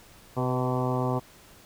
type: harmonic tone with a mistuned harmonic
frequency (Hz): 127.2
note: C3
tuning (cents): -48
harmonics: 1 / 2 / 3 / 4 / 5 / 6 / 7 / 8 / 9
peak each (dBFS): -28 / -31 / -33 / -34 / -35 / -36 / -36 / -37 / -38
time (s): 0.36-1.2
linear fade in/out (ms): 20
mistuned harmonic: 4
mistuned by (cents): -27
effects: pink hiss -53 dBFS RMS until 1.65 s